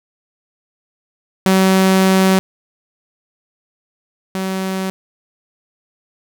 sawtooth tone pair in turn, 189.7 / 189.7 Hz, F#3 / F#3, +43 / +43 cents, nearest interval unison, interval 0 cents, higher neither, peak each -6 / -15 dBFS, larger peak first, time 1.46-2.39 / 4.35-4.9 s, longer first, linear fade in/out 0 ms, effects none

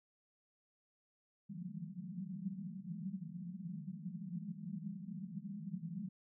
pink band-pass noise, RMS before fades -45 dBFS, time 1.49-6.09 s, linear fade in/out 10 ms, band 160 to 210 Hz, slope 96 dB/octave, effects none

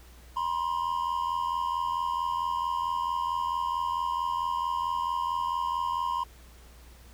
triangle tone pair together, 962 / 1046.5 Hz, B5 / C6, -46 / 0 cents, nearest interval minor second, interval 146 cents, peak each -28 dBFS, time 0.36-6.24 s, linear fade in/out 10 ms, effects added 60 Hz sine -50 dBFS peak until 7.13 s + pink hiss -56 dBFS RMS until 7.13 s

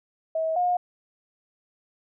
sine tone pair in turn, 643 / 715.7 Hz, E5 / F5, -43 / +42 cents, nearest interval major second, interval 185 cents, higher second, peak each -23 / -20 dBFS, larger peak second, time 0.35-0.56 / 0.56-0.77 s, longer neither, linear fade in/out 5 ms, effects none

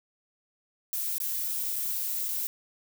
violet noise with dropouts, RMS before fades -31 dBFS, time 0.93-2.47 s, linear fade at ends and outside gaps 0 ms, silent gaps 1.182-1.202 / 1.482-1.485 / 1.759-1.763 / 2.284-2.288 s, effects none

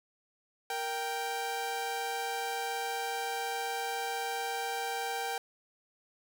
sawtooth tone pair together, 466.2 / 784.1 Hz, A#4 / G5, 0 / 0 cents, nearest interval major sixth, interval 900 cents, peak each -35 / -30 dBFS, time 0.7-5.38 s, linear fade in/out 2 ms, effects none

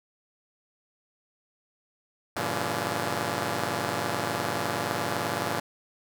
5% pulse chord, G diminished seventh, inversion none, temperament just, 98 / 117.6 / 141.12 / 169.34 Hz, G2 / Bb2 / Db3 / Fb3, 0 / +16 / +31 / +47 cents, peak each -23 / -22 / -23 / -22 dBFS, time 2.36-5.6 s, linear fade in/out 5 ms, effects none

